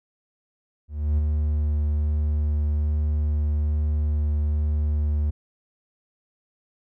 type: tone with ADSR envelope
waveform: triangle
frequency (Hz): 74.9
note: D2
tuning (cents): +35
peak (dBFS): -15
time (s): 0.88-5.31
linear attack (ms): 300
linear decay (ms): 15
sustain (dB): -3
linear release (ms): 14
effects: none